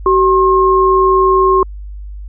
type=tone pair together; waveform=sine; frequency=379.6 / 1071 Hz; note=F#4 / C6; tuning=+44 / +40 cents; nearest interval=octave + tritone; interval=1796 cents; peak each=-10 dBFS; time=0.06-1.63 s; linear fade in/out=2 ms; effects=added 50 Hz sine -25 dBFS peak until 2.28 s